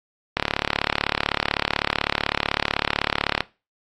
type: click train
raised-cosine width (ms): 0.3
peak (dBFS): -3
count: 110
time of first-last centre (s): 0.37-3.406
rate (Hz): 35.9
effects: noise-tail reverb RT60 0.3 s tail -20 dB re dry + AAC 48 kbps